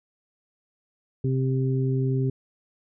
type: harmonic tone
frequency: 131.7 Hz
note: C3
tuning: 12 cents sharp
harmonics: 1 / 2 / 3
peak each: -22 / -30 / -30 dBFS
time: 1.24-2.3 s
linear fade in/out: 5 ms
effects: none